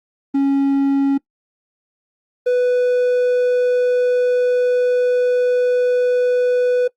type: tone pair in turn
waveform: triangle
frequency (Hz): 276.1 / 495.4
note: C#4 / B4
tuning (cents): -7 / +5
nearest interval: minor seventh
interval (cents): 1012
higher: second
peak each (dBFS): -11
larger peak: neither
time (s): 0.34-1.18 / 2.46-6.88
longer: second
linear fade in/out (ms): 10
effects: noise-tail reverb RT60 0.1 s tail -23 dB re dry + Opus 24 kbps